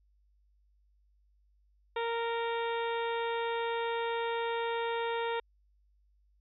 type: harmonic tone with a mistuned harmonic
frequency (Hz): 463.9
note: A#4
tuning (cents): -8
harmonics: 1 / 2 / 3 / 4 / 5 / 6 / 7 / 8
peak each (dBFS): -33 / -35 / -42 / -43 / -45 / -48 / -50 / -47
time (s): 1.96-5.4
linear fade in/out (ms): 5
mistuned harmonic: 8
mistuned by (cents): -24
effects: added 50 Hz sine -65 dBFS peak until 6.4 s